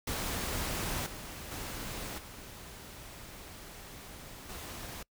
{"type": "noise with level steps", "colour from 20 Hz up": "pink", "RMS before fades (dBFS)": [-35, -44, -40, -48, -43], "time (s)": [0.07, 5.03], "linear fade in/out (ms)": 5, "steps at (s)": [1.06, 1.51, 2.18, 4.49], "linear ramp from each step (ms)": 5, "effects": ["noise-tail reverb RT60 0.1 s tail -25 dB re dry"]}